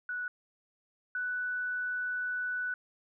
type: tone pair in turn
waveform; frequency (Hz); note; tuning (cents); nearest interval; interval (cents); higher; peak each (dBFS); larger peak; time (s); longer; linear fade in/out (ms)
sine; 1475 / 1487; F#6 / F#6; -6 / +8; unison; 14; second; -33 / -31; second; 0.09-0.28 / 1.15-2.74; second; 2
effects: none